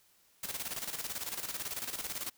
white noise with tremolo, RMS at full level -37 dBFS, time 0.43-2.3 s, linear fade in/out 5 ms, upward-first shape square, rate 18 Hz, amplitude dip 65%, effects white hiss -67 dBFS RMS until 2.37 s

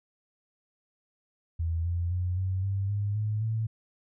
sine tone with pitch steps, 82.8 / 86.37 / 90.09 / 93.97 / 98.01 / 102.23 / 106.64 / 111.23 Hz, E2 / F2 / F#2 / F#2 / G2 / G#2 / G#2 / A2, +8 / -19 / -46 / +27 / 0 / -27 / +46 / +19 cents, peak -26 dBFS, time 1.59-3.67 s, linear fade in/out 10 ms, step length 260 ms, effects none

